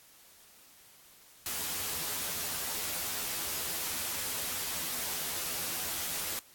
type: noise with comb filter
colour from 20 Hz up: white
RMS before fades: -35 dBFS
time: 1.46-6.39 s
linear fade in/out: 0 ms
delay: 12 ms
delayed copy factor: +0.65
effects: white hiss -58 dBFS RMS until 6.54 s + AAC 64 kbps